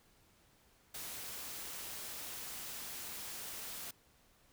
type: noise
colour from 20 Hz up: white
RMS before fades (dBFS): -45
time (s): 0.94-3.91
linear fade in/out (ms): 5
effects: pink hiss -68 dBFS RMS until 4.52 s